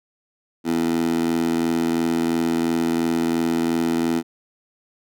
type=tone with high-pass filter; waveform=15% pulse; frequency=82.9 Hz; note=E2; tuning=10 cents sharp; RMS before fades=-21 dBFS; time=0.64-4.23 s; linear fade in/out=50 ms; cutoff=280 Hz; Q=3.4; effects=none